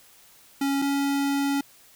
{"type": "tone pair in turn", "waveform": "square", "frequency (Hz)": [277.2, 279.6], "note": ["C#4", "C#4"], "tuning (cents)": [0, 15], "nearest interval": "unison", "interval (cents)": 15, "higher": "second", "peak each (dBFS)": -23, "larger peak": "neither", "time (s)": [[0.61, 0.82], [0.82, 1.61]], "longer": "second", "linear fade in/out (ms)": 5, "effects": ["white hiss -54 dBFS RMS until 1.95 s"]}